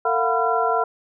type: tone cluster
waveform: sine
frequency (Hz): 451.9 / 687 / 730 / 997 / 1365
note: A4 / F5 / F#5 / B5 / F6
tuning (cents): +46 / -29 / -24 / +16 / -40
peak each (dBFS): -24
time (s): 0.05-0.84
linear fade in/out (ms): 5
effects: none